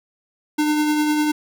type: tone with tremolo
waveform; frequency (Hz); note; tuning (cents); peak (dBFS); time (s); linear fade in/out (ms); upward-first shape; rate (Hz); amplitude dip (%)
square; 301.5; D4; +46; -16; 0.58-1.32; 10; triangle; 10; 35
effects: none